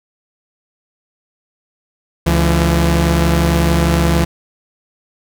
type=tone pair together; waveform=sawtooth; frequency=71.11 / 168.7 Hz; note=C#2 / E3; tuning=+45 / +40 cents; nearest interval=octave + minor third; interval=1495 cents; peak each=-10 dBFS; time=2.26-4.25 s; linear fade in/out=10 ms; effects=none